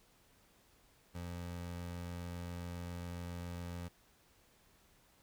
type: tone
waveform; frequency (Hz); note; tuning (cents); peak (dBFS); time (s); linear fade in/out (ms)
25% pulse; 87.31; F2; 0; -38; 1.14-3.89; 20
effects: pink hiss -68 dBFS RMS until 5.22 s